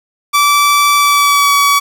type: tone with pitch glide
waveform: sawtooth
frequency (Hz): 1159 to 1136.5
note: D6 to C#6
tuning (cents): -23 to +43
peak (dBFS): -4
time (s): 0.33-1.8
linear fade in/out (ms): 20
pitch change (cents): -34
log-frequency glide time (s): 0.98-1.53
effects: 7-bit